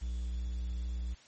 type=tone with quantisation; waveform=triangle; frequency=59.8 Hz; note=A#1; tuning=45 cents sharp; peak=-31 dBFS; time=0.01-1.15 s; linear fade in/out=20 ms; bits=10; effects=white hiss -59 dBFS RMS until 1.27 s + MP3 32 kbps